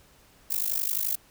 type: noise with amplitude modulation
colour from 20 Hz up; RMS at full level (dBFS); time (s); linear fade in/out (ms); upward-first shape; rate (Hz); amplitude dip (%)
violet; -24; 0.5-1.16; 10; sine; 51.4; 95
effects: pink hiss -58 dBFS RMS until 1.3 s

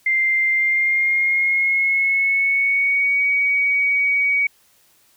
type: tone with pitch glide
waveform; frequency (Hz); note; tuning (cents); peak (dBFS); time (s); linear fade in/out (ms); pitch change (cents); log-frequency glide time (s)
sine; 2093 to 2256; C7 to C#7; 0 to +30; -15; 0.06-4.47; 5; +130; 0.52-3.22
effects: white hiss -57 dBFS RMS until 5.16 s

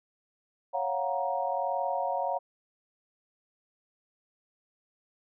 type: chord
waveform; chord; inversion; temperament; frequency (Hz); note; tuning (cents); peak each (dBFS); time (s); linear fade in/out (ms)
sine; Gb major seventh; second; equal with one note detuned; 554.4 / 698.5 / 740 / 938.8; Db5 / F5 / Gb5 / Bb5; 0 / 0 / 0 / +12; -33; 0.73-2.39; 20
effects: none

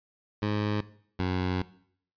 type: tone pair in turn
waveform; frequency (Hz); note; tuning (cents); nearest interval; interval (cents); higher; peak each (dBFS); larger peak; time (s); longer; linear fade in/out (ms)
15% pulse; 104.9 / 91.8; G#2 / F#2; +18 / -13; major second; 231; first; -20; neither; 0.42-0.81 / 1.19-1.62; second; 5
effects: noise-tail reverb RT60 0.6 s tail -18 dB re dry + resampled to 11025 Hz

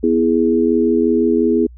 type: chord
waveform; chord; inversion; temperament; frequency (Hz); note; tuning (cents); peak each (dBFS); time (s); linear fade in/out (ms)
sine; E major; second; equal; 246.9 / 329.6 / 415.3; B3 / E4 / G#4; 0 / 0 / 0; -16; 0.03-1.67; 10
effects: added 60 Hz sine -36 dBFS peak until 1.77 s

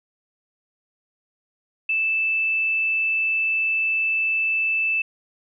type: tone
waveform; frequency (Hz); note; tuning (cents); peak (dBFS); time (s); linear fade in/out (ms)
sine; 2637; E7; 0; -19; 1.89-5.02; 5
effects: none

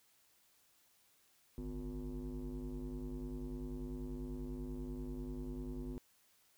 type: tone with frequency modulation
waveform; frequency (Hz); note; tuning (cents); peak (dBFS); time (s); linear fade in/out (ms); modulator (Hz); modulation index
sine; 149.4; D3; +30; -38; 1.58-5.98; 0; 103; 1.9
effects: tanh soft clip ceiling -39 dBFS + white hiss -71 dBFS RMS until 6.57 s

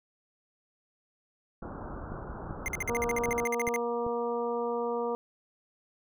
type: low-pass noise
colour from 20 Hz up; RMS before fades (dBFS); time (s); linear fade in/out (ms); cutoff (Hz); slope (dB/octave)
pink; -40; 1.62-3.45; 5; 1500; 96
type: click train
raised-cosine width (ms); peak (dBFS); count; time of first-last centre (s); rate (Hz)
3; -27; 6; 2.12-4.066; 2.57
type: tone bursts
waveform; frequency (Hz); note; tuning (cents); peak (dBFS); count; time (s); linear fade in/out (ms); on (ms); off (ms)
square; 2093; C7; 0; -30; 16; 2.66-3.761; 0; 21; 51
type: harmonic tone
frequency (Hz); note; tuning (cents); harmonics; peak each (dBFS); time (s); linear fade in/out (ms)
236.9; A#3; +28; 1 / 2 / 3 / 4 / 5; -38 / -30 / -39 / -37 / -40; 2.89-5.15; 0
effects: none

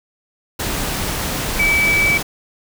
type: tone in noise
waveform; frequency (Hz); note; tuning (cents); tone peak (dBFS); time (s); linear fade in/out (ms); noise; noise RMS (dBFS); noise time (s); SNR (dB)
sine; 2300; D7; -37; -13; 1.59-2.18; 10; pink; -22; 0.59-2.23; +6
effects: none

